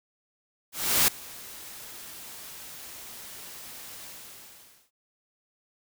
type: noise with ADSR envelope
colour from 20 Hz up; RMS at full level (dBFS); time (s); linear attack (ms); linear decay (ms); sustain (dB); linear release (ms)
white; -20; 0.72-4.91; 360; 3; -23; 880
effects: none